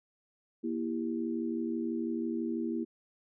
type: chord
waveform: sine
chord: E diminished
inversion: second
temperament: just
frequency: 237.3 / 329.6 / 395.6 Hz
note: Bb3 / E4 / G4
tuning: +31 / 0 / +16 cents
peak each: -34 / -34 / -40 dBFS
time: 0.63-2.85 s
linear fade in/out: 20 ms
effects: none